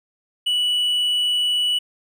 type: tone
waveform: triangle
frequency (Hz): 2951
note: F#7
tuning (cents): -5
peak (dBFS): -16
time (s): 0.46-1.79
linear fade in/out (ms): 10
effects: none